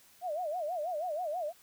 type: tone with vibrato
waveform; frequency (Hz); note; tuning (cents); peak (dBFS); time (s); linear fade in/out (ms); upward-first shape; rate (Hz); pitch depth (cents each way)
sine; 659.3; E5; 0; -32; 0.21-1.53; 50; sine; 6.2; 200
effects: white hiss -61 dBFS RMS until 1.62 s